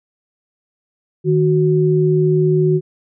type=tone pair together; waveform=sine; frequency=155.23 / 369.9 Hz; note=D#3 / F#4; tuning=-4 / 0 cents; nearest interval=octave + minor third; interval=1504 cents; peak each=-14 dBFS; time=1.24-2.81 s; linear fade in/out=50 ms; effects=none